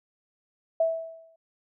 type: tone with exponential decay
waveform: sine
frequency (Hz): 654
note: E5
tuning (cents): -14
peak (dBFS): -18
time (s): 0.8-1.36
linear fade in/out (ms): 5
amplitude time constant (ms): 120
effects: none